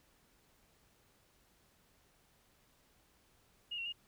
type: tone with pitch steps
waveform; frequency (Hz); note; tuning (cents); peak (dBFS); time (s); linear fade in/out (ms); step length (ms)
sine; 2861 / 2736 / 2848; F7 / F7 / F7; +41 / -36 / +33; -38; 3.71-3.926; 10; 72
effects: pink hiss -70 dBFS RMS until 4.07 s